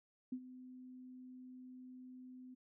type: tone with ADSR envelope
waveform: sine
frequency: 254.2 Hz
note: C4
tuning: 50 cents flat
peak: -37 dBFS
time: 0.32-2.55 s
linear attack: 6 ms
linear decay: 66 ms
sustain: -14 dB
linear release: 15 ms
effects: none